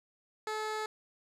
15% pulse tone with low-pass filter, 431.6 Hz, A4, 33 cents flat, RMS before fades -36 dBFS, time 0.47-0.86 s, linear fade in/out 2 ms, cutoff 9900 Hz, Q 0.51, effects none

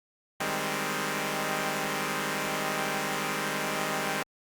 5% pulse chord, Ab major seventh, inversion second, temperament equal, 155.56 / 196 / 207.7 / 261.6 Hz, Eb3 / G3 / Ab3 / C4, 0 / 0 / 0 / 0 cents, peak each -23 dBFS, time 0.4-4.23 s, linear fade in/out 5 ms, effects Opus 48 kbps

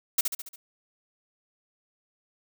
blue noise with echo, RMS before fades -22 dBFS, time 0.18-0.21 s, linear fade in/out 5 ms, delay 70 ms, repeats 5, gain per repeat -5 dB, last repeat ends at 0.56 s, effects none

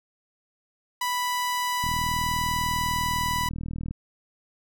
sawtooth tone, 987.8 Hz, B5, in tune, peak -21 dBFS, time 1.01-3.49 s, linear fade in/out 5 ms
click train, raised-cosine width 5 ms, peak -21 dBFS, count 84, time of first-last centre 1.84-3.91 s, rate 40.1 Hz
effects none

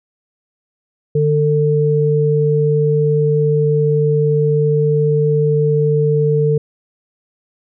sine tone pair together, 149.2 / 447.1 Hz, D3 / A4, +28 / +28 cents, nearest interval octave + perfect fifth, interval 1900 cents, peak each -14 / -14 dBFS, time 1.15-6.58 s, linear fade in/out 5 ms, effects none

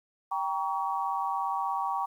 sine chord, G diminished, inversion none, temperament just, 784 / 940.8 / 1128.9 Hz, G5 / Bb5 / Db6, 0 / +16 / +31 cents, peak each -32 dBFS, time 0.31-2.06 s, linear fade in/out 10 ms, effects 10-bit

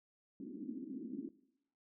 pink band-pass noise, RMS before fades -45 dBFS, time 0.4-1.29 s, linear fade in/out 2 ms, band 230 to 310 Hz, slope 48 dB/octave, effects noise-tail reverb RT60 0.8 s tail -19 dB re dry

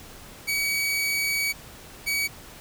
sawtooth tone pair in turn, 2266 / 2266 Hz, C#7 / C#7, +37 / +37 cents, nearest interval unison, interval 0 cents, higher neither, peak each -20 dBFS, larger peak neither, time 0.47-1.53 / 2.06-2.28 s, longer first, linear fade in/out 20 ms, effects pink hiss -45 dBFS RMS until 2.6 s

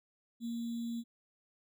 sine tone with sample-and-hold, 233.1 Hz, A#3, in tune, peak -35 dBFS, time 0.4-1.04 s, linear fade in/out 50 ms, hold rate 3675 Hz, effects none

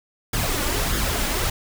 pink noise with flanger, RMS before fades -23 dBFS, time 0.33-1.5 s, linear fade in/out 5 ms, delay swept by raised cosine 0.58 to 3.58 ms, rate 1.6 Hz, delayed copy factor +0.55, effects none

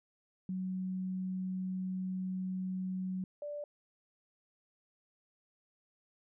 sine tone pair in turn, 186.2 / 586.2 Hz, F#3 / D5, +11 / -3 cents, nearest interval octave + minor sixth, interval 1986 cents, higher second, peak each -34 / -38 dBFS, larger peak first, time 0.49-3.24 / 3.42-3.64 s, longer first, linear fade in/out 2 ms, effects none

